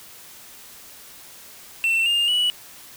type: tone with pitch steps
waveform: triangle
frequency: 2692 / 2814 / 2942 Hz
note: E7 / F7 / F#7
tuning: +36 / +12 / -11 cents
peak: -16 dBFS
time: 1.84-2.5 s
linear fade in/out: 0 ms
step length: 220 ms
effects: white hiss -44 dBFS RMS until 2.96 s